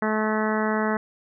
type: harmonic tone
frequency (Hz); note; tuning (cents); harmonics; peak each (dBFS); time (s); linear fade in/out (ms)
216; A3; -32; 1 / 2 / 3 / 4 / 5 / 6 / 7 / 8 / 9; -25 / -28 / -30 / -31 / -32 / -33 / -33 / -34 / -35; 0.02-0.97; 2
effects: none